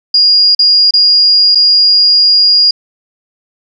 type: tone with dropouts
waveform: sine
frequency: 4851 Hz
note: D#8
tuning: 45 cents flat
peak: -4 dBFS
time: 0.14-2.71 s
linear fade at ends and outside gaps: 5 ms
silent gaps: 0.55-0.591 / 0.909-0.937 / 1.549-1.554 s
effects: none